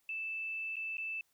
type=tone with dropouts; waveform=sine; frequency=2639 Hz; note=E7; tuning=1 cent sharp; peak=-36 dBFS; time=0.09-1.21 s; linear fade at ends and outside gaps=2 ms; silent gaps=0.758-0.766 / 0.97-0.981 s; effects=white hiss -75 dBFS RMS until 1.33 s